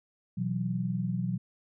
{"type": "chord", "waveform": "sine", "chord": "B suspended fourth", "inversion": "none", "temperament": "just", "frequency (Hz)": [123.47, 164.63, 185.21], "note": ["B2", "E3", "F#3"], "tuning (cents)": [0, -2, 2], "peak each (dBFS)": [-33, -34, -31], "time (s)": [0.37, 1.38], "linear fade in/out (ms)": 10, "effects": []}